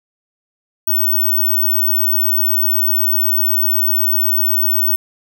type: tone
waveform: sine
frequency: 15804 Hz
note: B9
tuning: in tune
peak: -12 dBFS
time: 0.87-4.96 s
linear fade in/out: 5 ms
effects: none